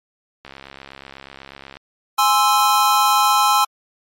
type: click train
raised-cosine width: 0.3 ms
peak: -20 dBFS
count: 91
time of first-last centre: 0.45-1.77 s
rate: 68.2 Hz
type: chord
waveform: square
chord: Ab augmented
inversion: none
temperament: equal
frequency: 830.6 / 1046.5 / 1318.5 Hz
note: Ab5 / C6 / E6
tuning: 0 / 0 / 0 cents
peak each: -18 dBFS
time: 2.18-3.65 s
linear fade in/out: 10 ms
effects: MP3 64 kbps